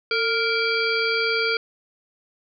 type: harmonic tone with a mistuned harmonic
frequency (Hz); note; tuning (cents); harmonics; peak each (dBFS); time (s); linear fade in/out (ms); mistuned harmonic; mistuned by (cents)
466.2; A#4; 0; 1 / 3 / 5 / 7 / 9 / 10; -25 / -25 / -25 / -32 / -37 / -28; 0.11-1.57; 2; 1; -59
effects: none